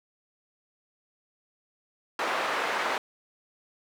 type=band-pass noise; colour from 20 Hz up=white; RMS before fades=-29 dBFS; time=2.19-2.98 s; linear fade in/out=2 ms; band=490 to 1500 Hz; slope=12 dB/octave; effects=none